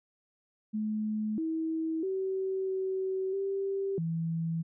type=tone with pitch steps; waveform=sine; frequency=214.6 / 321.9 / 381.4 / 379.4 / 391.5 / 164.5 Hz; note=A3 / E4 / G4 / F#4 / G4 / E3; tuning=-43 / -41 / -47 / +43 / -2 / -3 cents; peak=-29 dBFS; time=0.73-4.63 s; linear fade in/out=20 ms; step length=650 ms; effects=none